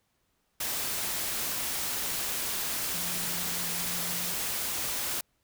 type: tone in noise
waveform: sine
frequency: 174.5 Hz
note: F3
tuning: 1 cent flat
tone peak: -43 dBFS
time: 2.94-4.34 s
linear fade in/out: 5 ms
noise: white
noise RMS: -32 dBFS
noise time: 0.6-5.21 s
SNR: -14 dB
effects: pink hiss -74 dBFS RMS until 5.43 s